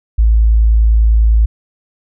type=tone; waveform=sine; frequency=55 Hz; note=A1; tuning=in tune; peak=-6 dBFS; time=0.18-1.46 s; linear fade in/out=10 ms; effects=none